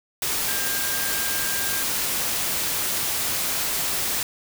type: tone in noise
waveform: sine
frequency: 1600 Hz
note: G6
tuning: 35 cents sharp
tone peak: -32 dBFS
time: 0.48-1.83 s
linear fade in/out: 2 ms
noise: white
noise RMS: -25 dBFS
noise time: 0.22-4.23 s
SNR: -10 dB
effects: none